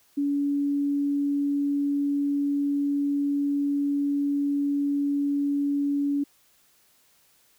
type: tone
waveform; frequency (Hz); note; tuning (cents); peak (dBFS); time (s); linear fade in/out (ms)
sine; 284.4; C#4; +45; -22; 0.17-6.24; 10
effects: white hiss -62 dBFS RMS until 7.58 s

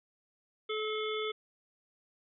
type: harmonic tone with a mistuned harmonic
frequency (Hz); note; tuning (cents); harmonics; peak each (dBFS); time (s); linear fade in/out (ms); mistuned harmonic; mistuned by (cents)
431.2; A4; -35; 1 / 3 / 5 / 7 / 8; -34 / -40 / -41 / -45 / -41; 0.69-1.32; 10; 7; +28
effects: none

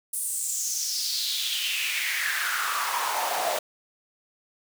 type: noise with high-pass filter sweep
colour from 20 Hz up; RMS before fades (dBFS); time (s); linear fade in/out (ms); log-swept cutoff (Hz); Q
pink; -28; 0.13-3.59; 5; 10000 to 610; 4.6
effects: none

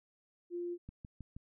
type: tone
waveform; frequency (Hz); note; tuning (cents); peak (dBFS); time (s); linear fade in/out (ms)
sine; 349.2; F4; 0; -36; 0.5-0.78; 50
type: click train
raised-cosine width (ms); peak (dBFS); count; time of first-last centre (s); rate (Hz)
5; -34; 4; 0.89-1.365; 6.31
effects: none

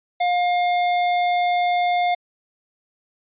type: tone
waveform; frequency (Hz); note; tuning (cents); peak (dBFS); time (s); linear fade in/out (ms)
square; 710; F5; +28; -18; 0.2-2.15; 10
effects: resampled to 8000 Hz

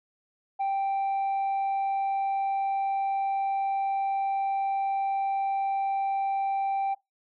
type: tone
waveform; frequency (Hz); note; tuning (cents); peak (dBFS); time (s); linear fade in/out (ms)
sine; 784; G5; 0; -22; 0.59-6.95; 20
effects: noise-tail reverb RT60 0.2 s tail -22 dB re dry + tanh soft clip ceiling -24 dBFS

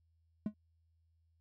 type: tone with exponential decay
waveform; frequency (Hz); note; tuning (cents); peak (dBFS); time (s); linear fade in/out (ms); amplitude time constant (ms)
triangle; 211.5; G#3; +32; -27; 0.46-0.54; 2; 17
effects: added 82 Hz sine -70 dBFS peak until 1.4 s

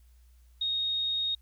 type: tone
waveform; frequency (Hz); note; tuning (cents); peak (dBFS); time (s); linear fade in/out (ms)
sine; 3729; A#7; 0; -27; 0.61-1.35; 5
effects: added 60 Hz sine -55 dBFS peak until 1.41 s + white hiss -71 dBFS RMS until 1.41 s

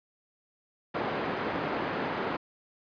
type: band-pass noise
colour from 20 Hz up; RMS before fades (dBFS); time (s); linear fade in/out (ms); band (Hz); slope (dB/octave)
pink; -32; 0.94-2.37; 10; 230 to 1700; 12
effects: resampled to 11025 Hz

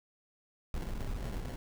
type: noise with sample-and-hold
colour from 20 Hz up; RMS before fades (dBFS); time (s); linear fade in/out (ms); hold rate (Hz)
brown; -37; 0.74-1.56; 2; 1225
effects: none

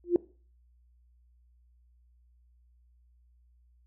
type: tone with exponential growth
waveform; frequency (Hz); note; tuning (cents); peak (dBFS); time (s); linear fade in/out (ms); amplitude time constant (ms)
sine; 349.2; F4; 0; -15; 0.04-0.16; 1; 26
effects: noise-tail reverb RT60 0.4 s tail -20 dB re dry + added 60 Hz sine -60 dBFS peak until 3.86 s

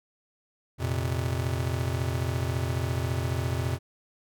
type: chord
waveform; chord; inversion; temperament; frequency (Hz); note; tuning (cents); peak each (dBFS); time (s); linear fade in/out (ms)
square; F suspended fourth; none; just; 87.31 / 116.41 / 130.96; F2 / Bb2 / C3; 0 / -2 / +2; -31 / -32 / -32; 0.78-3.79; 50
effects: none

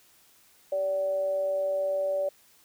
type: tone with amplitude modulation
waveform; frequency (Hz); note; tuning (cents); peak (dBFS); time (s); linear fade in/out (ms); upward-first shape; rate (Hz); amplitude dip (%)
sine; 576; D5; -34; -23; 0.72-2.29; 5; sine; 189; 40
effects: white hiss -60 dBFS RMS until 2.64 s

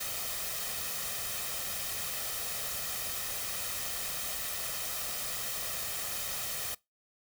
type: noise with comb filter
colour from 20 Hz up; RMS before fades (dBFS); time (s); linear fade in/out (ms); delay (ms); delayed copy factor
white; -36; 0-6.75; 10; 1.6; +0.55
effects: noise-tail reverb RT60 0.2 s tail -22 dB re dry

